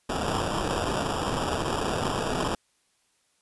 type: noise with sample-and-hold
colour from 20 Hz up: white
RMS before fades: -28 dBFS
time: 0.09-2.55 s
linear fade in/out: 5 ms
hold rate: 2100 Hz
effects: white hiss -69 dBFS RMS until 3.41 s + resampled to 24000 Hz